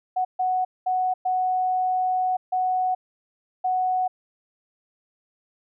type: tone bursts at uneven times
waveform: sine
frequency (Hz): 740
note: F#5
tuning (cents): 0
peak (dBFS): -20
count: 6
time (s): 0.16-0.25 / 0.39-0.65 / 0.86-1.14 / 1.25-2.37 / 2.52-2.95 / 3.64-4.08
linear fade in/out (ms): 10
effects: none